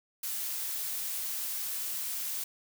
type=noise; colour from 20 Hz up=blue; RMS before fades=-35 dBFS; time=0.23-2.44 s; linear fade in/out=5 ms; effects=none